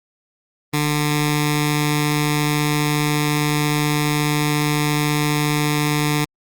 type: tone with notch filter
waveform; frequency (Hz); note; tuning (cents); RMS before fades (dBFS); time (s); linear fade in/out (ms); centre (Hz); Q
10% pulse; 148.8; D3; +23; -19; 0.73-6.25; 10; 590; 0.79
effects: Opus 32 kbps